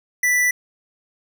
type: tone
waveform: square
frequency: 1975.5 Hz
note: B6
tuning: in tune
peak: -16 dBFS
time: 0.23-0.51 s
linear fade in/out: 5 ms
effects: none